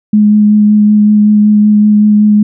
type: tone with vibrato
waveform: sine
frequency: 210 Hz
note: G#3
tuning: 19 cents sharp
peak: -3 dBFS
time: 0.13-2.43 s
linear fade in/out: 5 ms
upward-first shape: sine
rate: 5.3 Hz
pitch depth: 12 cents each way
effects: none